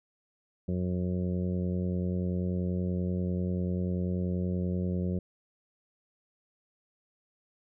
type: harmonic tone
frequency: 90.3 Hz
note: F#2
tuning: 42 cents flat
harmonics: 1 / 2 / 3 / 4 / 5 / 6 / 7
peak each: -32 / -30 / -45 / -39 / -42 / -43 / -52 dBFS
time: 0.68-5.19 s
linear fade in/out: 5 ms
effects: none